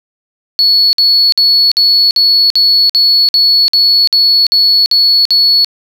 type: tone bursts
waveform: sine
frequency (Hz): 4400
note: C#8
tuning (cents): -14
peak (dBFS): -4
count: 13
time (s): 0.59-5.646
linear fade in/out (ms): 0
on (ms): 340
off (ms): 53
effects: tanh soft clip ceiling -2 dBFS + 7-bit